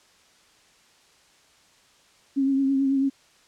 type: tone with vibrato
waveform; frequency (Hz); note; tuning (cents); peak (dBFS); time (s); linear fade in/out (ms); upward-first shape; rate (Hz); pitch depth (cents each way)
sine; 271.7; C#4; -35; -19; 2.36-3.1; 20; triangle; 9.1; 37
effects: white hiss -58 dBFS RMS until 3.47 s + low-pass 7000 Hz 12 dB/octave

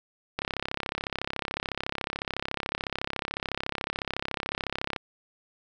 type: click train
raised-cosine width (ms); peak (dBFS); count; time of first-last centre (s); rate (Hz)
0.3; -13; 156; 0.39-4.962; 33.9
effects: none

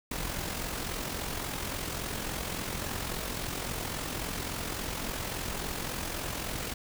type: noise with amplitude modulation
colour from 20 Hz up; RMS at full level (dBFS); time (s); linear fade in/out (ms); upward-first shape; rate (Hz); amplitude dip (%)
pink; -33; 0.11-6.74; 5; sine; 43.6; 50
effects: none

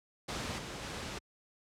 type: noise with level steps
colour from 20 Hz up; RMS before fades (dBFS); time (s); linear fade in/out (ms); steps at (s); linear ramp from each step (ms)
pink; -37 / -42 / -40; 0.28-1.19; 10; 0.58 / 0.82; 5
effects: high-pass 60 Hz 12 dB/octave + low-pass 7000 Hz 12 dB/octave

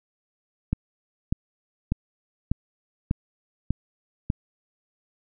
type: click train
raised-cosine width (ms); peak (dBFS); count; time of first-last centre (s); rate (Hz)
5; -10; 7; 0.73-4.301; 1.68
effects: none

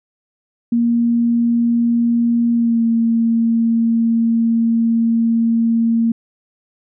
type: tone with pitch glide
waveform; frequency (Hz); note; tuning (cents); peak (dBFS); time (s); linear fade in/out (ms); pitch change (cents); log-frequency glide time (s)
sine; 235 to 229.4; A#3 to A#3; +14 to -28; -12; 0.72-6.12; 5; -42; 2.53-2.83
effects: none

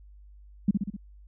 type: tone with echo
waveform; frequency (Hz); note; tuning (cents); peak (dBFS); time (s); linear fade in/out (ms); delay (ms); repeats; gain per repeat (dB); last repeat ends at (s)
sine; 200; G3; +35; -17; 0.68-0.71; 5; 64; 4; -4; 0.966
effects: added 50 Hz sine -48 dBFS peak until 1.27 s

